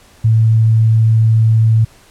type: tone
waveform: sine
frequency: 111.6 Hz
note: A2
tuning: 25 cents sharp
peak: -7 dBFS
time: 0.24-1.85 s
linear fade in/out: 10 ms
effects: pink hiss -46 dBFS RMS until 2.1 s + low-pass 12000 Hz 12 dB/octave